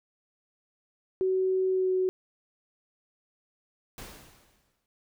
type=tone with pitch glide; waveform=sine; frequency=375.8 to 372.1 Hz; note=F#4 to F#4; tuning=+27 to +10 cents; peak=-23 dBFS; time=1.21-2.09 s; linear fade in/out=0 ms; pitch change=-17 cents; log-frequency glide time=1.7-1.91 s
type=noise with exponential decay; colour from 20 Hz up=pink; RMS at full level=-41 dBFS; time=3.98-4.86 s; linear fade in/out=1 ms; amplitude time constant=190 ms
effects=none